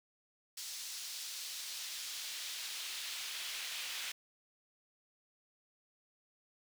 brown noise with high-pass filter sweep, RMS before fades -43 dBFS, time 0.57-4.12 s, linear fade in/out 5 ms, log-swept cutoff 5100 to 2800 Hz, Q 1.2, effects none

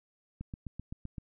click train, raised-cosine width 5 ms, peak -27 dBFS, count 7, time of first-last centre 0.41-1.182 s, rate 7.77 Hz, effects none

